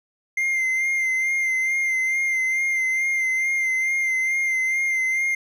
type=tone with vibrato; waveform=triangle; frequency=2093 Hz; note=C7; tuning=in tune; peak=-18 dBFS; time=0.37-5.35 s; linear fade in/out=5 ms; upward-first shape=sine; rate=2.3 Hz; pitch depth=30 cents each way; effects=none